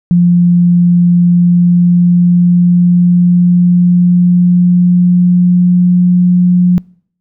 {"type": "tone with pitch glide", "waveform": "sine", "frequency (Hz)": [174.9, 178.68], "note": ["F3", "F3"], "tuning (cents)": [3, 40], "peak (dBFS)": -4, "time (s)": [0.11, 6.78], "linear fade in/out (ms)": 0, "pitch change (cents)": 37, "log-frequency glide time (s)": [1.17, 6.1], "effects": ["noise-tail reverb RT60 0.6 s tail -26 dB re dry"]}